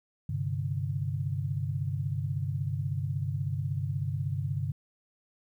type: chord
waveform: sine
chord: G suspended fourth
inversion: none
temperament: just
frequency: 98 / 130.67 / 147 Hz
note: G2 / C3 / D3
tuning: 0 / -2 / +2 cents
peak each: -33 dBFS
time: 0.29-4.72 s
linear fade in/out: 5 ms
effects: 11-bit